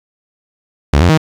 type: tone with pitch steps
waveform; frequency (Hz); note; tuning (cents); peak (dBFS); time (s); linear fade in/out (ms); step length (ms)
sawtooth; 71.7 / 87.4 / 157.7; D2 / F2 / D#3; -41 / +2 / +24; -3; 0.93-1.176; 5; 82
effects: low-pass 6000 Hz 12 dB/octave + 7-bit